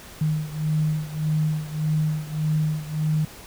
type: beating tone pair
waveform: sine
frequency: 153.9 / 155.6 Hz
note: D#3 / D#3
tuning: -19 / 0 cents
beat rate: 1.7 Hz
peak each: -23 / -26 dBFS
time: 0.21-3.25 s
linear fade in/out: 5 ms
effects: pink hiss -43 dBFS RMS until 3.46 s